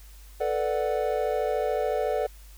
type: chord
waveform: triangle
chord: B minor seventh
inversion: third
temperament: equal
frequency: 440 / 493.9 / 587.3 / 740 Hz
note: A4 / B4 / D5 / F#5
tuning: 0 / 0 / 0 / 0 cents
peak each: -27 / -28 / -27 / -29 dBFS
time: 0.4-2.27 s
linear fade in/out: 10 ms
effects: added 50 Hz sine -45 dBFS peak until 2.57 s + white hiss -55 dBFS RMS until 2.57 s